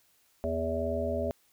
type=harmonic tone; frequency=81.8 Hz; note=E2; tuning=13 cents flat; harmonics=1 / 3 / 5 / 7 / 8; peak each=-35 / -36 / -36 / -33 / -34 dBFS; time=0.44-1.31 s; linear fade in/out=0 ms; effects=white hiss -67 dBFS RMS until 1.52 s